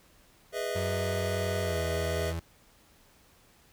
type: chord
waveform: square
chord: E major seventh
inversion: first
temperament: just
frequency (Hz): 412 / 494.4 / 618.1 / 659.3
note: G#4 / B4 / D#5 / E5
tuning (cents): -14 / +2 / -12 / 0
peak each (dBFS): -37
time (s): 0.52-2.34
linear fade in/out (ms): 50
type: tone with pitch glide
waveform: 35% pulse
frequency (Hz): 92.4 to 83.28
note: F#2 to E2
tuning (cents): -2 to +18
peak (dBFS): -30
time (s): 0.75-2.4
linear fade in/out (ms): 10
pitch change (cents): -180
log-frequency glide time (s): 1.62-1.79
effects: pink hiss -61 dBFS RMS until 3.72 s